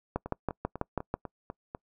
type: two click trains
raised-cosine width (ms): 1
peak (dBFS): -23 / -15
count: 7 / 7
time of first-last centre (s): 0.26-1.749 / 0.16-1.14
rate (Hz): 4.03 / 6.12
effects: noise-tail reverb RT60 0.1 s tail -26 dB re dry